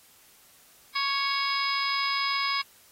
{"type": "harmonic tone with a mistuned harmonic", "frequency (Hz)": 554.4, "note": "C#5", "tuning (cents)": 0, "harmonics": [2, 3, 4, 5, 6, 7, 8, 9], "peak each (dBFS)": [-29, -38, -30, -40, -37, -38, -40, -31], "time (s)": [0.95, 2.62], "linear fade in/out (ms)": 10, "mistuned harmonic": 8, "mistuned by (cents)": -59, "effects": ["white hiss -57 dBFS RMS until 2.91 s", "AAC 48 kbps"]}